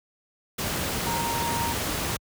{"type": "tone in noise", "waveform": "sine", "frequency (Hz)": 932.3, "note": "A#5", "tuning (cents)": 0, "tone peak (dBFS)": -28, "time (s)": [1.06, 1.73], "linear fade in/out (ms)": 10, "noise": "pink", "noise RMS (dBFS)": -28, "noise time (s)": [0.58, 2.17], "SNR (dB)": -3, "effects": ["high-pass 60 Hz 12 dB/octave"]}